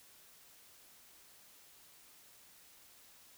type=silence; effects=white hiss -61 dBFS RMS until 3.37 s